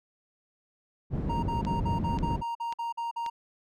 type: low-pass noise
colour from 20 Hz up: white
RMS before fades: -30 dBFS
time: 1.1-2.43 s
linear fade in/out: 50 ms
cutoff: 180 Hz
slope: 12 dB/octave
type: tone bursts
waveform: triangle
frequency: 932.3 Hz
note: A#5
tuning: in tune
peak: -28 dBFS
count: 11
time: 1.29-3.3 s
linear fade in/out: 10 ms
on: 140 ms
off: 47 ms
type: click train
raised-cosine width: 0.2 ms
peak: -23 dBFS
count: 4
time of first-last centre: 1.65-3.263 s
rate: 1.86 Hz
effects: none